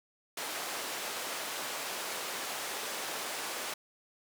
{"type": "band-pass noise", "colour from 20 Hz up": "pink", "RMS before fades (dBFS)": -38, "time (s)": [0.37, 3.74], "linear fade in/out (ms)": 5, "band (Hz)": [510, 14000], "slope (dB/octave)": 12, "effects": []}